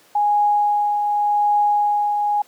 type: tone with tremolo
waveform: sine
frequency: 828 Hz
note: G#5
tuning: 5 cents flat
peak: -13 dBFS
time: 0.15-2.42 s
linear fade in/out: 5 ms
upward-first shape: triangle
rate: 0.87 Hz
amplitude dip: 40%
effects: pink hiss -52 dBFS RMS until 2.47 s + high-pass 300 Hz 12 dB/octave